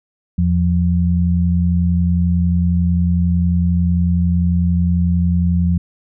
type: tone pair together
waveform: sine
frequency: 83.53 / 174.61 Hz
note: E2 / F3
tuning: +23 / 0 cents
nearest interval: octave + minor second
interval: 1277 cents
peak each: -15 dBFS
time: 0.38-5.78 s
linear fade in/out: 5 ms
effects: none